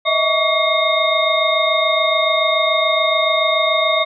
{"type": "tone cluster", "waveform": "sine", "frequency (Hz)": [625, 652, 1132, 2140, 3688], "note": ["D#5", "E5", "C#6", "C7", "A#7"], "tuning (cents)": [8, -19, 36, 38, -19], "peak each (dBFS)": -20, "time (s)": [0.05, 4.05], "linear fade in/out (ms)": 20, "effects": []}